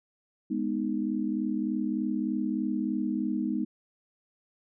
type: chord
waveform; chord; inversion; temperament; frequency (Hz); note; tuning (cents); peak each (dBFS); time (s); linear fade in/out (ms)
sine; G# minor; none; equal with one note detuned; 207.7 / 247.9 / 311.1; G#3 / B3 / D#4; 0 / +7 / 0; -31; 0.5-3.65; 10
effects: none